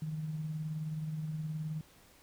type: tone with tremolo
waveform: sine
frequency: 155.56 Hz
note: D#3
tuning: in tune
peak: -33 dBFS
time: 0.02-1.81 s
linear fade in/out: 2 ms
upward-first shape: sine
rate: 19 Hz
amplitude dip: 40%
effects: pink hiss -61 dBFS RMS until 2.22 s